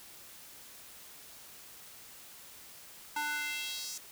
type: tone with high-pass filter sweep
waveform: square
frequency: 296.9 Hz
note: D4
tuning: 19 cents sharp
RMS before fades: -37 dBFS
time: 3.16-3.98 s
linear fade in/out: 5 ms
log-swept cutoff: 1000 to 6400 Hz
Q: 2.4
effects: white hiss -52 dBFS RMS until 4.11 s